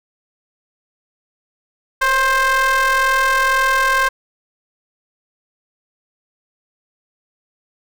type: ring-modulated tone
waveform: square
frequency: 259.8 Hz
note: C4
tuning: 12 cents flat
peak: -11 dBFS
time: 2.01-4.09 s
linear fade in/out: 10 ms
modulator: 1320 Hz
effects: none